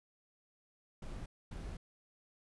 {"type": "noise bursts at uneven times", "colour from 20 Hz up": "brown", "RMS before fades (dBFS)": -44, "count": 2, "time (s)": [[1.02, 1.26], [1.51, 1.77]], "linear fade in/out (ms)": 5, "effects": ["resampled to 24000 Hz"]}